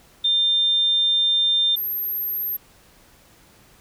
sine tone pair in turn, 3600 / 12829 Hz, A7 / G9, +39 / +39 cents, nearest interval octave + minor seventh, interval 2200 cents, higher second, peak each -16 / -23 dBFS, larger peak first, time 0.24-1.76 / 1.76-2.57 s, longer first, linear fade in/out 10 ms, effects pink hiss -53 dBFS RMS until 3.8 s

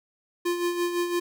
square tone with tremolo, 349.2 Hz, F4, in tune, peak -23 dBFS, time 0.45-1.2 s, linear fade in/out 10 ms, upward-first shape sine, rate 5.9 Hz, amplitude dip 55%, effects none

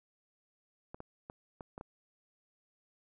clicks, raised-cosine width 1 ms, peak -30 dBFS, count 6, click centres 0.945 / 1.004 / 1.299 / 1.608 / 1.779 / 1.811 s, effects none

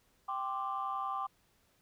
sine chord, G suspended fourth, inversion none, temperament just, 784 / 1045.3 / 1176 Hz, G5 / C6 / D6, 0 / -2 / +2 cents, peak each -38 / -39 / -36 dBFS, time 0.28-1.27 s, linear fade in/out 10 ms, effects tanh soft clip ceiling -26 dBFS + pink hiss -71 dBFS RMS until 1.81 s

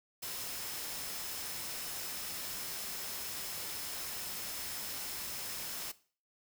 sine tone in noise, 5220 Hz, E8, 18 cents flat, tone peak -49 dBFS, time 0.22-5.92 s, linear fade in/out 10 ms, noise white, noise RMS -41 dBFS, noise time 0.22-5.92 s, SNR -11 dB, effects noise-tail reverb RT60 0.4 s tail -17 dB re dry

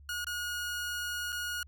sawtooth tone with dropouts, 1443 Hz, F#6, 44 cents flat, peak -30 dBFS, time 0.09-1.63 s, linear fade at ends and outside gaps 2 ms, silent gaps 0.245-0.268 / 1.322-1.326 s, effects added 71 Hz sine -51 dBFS peak until 1.67 s

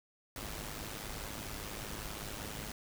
pink noise with amplitude modulation, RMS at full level -40 dBFS, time 0.36-2.72 s, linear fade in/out 2 ms, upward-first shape sine, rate 105 Hz, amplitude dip 60%, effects none

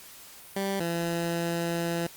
15% pulse tone pair in turn, 196 / 169.39 Hz, G3 / E3, 0 / +47 cents, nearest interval minor third, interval 253 cents, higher first, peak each -21 dBFS, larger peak neither, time 0.56-0.8 / 0.8-2.07 s, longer second, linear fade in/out 5 ms, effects white hiss -48 dBFS RMS until 2.16 s + Opus 48 kbps

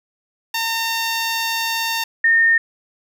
10% pulse / sine tone pair in turn, 911 / 1827.8 Hz, A#5 / A#6, -40 / -35 cents, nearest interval octave, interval 1205 cents, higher second, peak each -11 dBFS, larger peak neither, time 0.54-2.04 / 2.24-2.58 s, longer first, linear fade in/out 5 ms, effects none

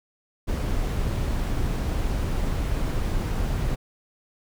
brown noise, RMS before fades -25 dBFS, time 0.47-3.76 s, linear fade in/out 20 ms, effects none

